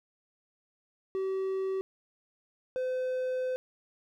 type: tone pair in turn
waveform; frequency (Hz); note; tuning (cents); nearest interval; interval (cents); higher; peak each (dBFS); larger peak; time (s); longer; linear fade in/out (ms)
triangle; 382.5 / 511; G4 / C5; -42 / -41; perfect fourth; 501; second; -27; neither; 1.15-1.81 / 2.76-3.56; second; 0
effects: none